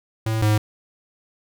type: tone pair in turn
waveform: square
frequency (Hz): 110.9 / 106.54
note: A2 / G#2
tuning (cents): +14 / +45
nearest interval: minor second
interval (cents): 69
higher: first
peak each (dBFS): -21 / -16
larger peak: second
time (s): 0.26-0.42 / 0.42-0.58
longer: neither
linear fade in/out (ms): 5
effects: none